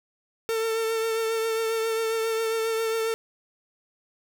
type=tone with vibrato; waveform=45% pulse; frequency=449.1 Hz; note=A4; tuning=35 cents sharp; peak=-24 dBFS; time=0.49-3.14 s; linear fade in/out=0 ms; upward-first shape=triangle; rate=7.4 Hz; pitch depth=27 cents each way; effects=none